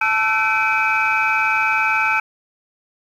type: tone cluster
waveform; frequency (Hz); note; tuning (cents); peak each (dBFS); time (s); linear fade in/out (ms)
sine; 877 / 1328 / 1525 / 2320 / 2535; A5 / E6 / G6 / D7 / D#7; -6 / +12 / -48 / -22 / +32; -21; 0.01-2.2; 5
effects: tanh soft clip ceiling -7 dBFS + 8-bit